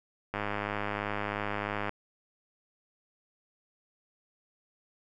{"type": "click train", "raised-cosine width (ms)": 0.5, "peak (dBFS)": -17, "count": 161, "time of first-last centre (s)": [0.34, 1.893], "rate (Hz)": 103, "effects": []}